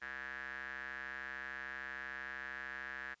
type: tone with band-pass filter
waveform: square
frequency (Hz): 66.6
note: C2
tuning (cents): +31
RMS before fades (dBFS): -45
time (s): 0.01-3.15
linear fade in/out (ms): 20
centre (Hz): 1700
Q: 8.7
effects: white hiss -74 dBFS RMS until 3.2 s + resampled to 16000 Hz